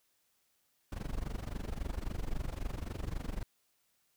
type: noise with amplitude modulation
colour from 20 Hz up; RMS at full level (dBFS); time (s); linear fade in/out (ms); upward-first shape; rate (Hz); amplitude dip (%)
brown; -34; 0.92-3.43; 2; sine; 23.7; 90
effects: white hiss -75 dBFS RMS until 4.16 s